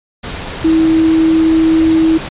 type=tone in noise; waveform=sine; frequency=322.2 Hz; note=E4; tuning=39 cents flat; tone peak=-7 dBFS; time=0.64-2.18 s; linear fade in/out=10 ms; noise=pink; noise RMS=-24 dBFS; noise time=0.23-2.29 s; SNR=+14 dB; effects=resampled to 8000 Hz